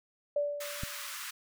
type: tone with exponential decay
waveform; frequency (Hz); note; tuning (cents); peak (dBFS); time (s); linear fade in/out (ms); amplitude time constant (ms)
sine; 581; D5; -19; -25; 0.36-1.15; 5; 170
type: high-pass noise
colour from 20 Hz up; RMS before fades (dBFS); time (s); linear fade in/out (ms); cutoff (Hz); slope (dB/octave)
pink; -41; 0.6-1.31; 10; 1100; 48
type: click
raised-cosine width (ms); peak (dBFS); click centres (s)
5; -24; 0.835
effects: none